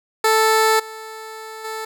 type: tone with level steps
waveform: 15% pulse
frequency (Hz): 440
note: A4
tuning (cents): 0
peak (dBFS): -7 / -26 / -20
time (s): 0.24-1.85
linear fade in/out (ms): 5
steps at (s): 0.79 / 1.64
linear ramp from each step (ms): 10
effects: none